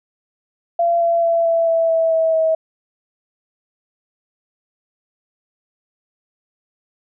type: tone with pitch steps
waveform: sine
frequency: 683 / 677.1 / 671.3 / 665.5 / 659.7 / 654 / 648.4 / 642.8 Hz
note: F5 / E5 / E5 / E5 / E5 / E5 / E5 / E5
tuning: -39 / +46 / +31 / +16 / +1 / -14 / -29 / -44 cents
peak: -13 dBFS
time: 0.79-2.55 s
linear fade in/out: 5 ms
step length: 220 ms
effects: none